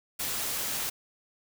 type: noise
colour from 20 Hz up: white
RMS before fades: -32 dBFS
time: 0.19-0.9 s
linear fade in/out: 10 ms
effects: none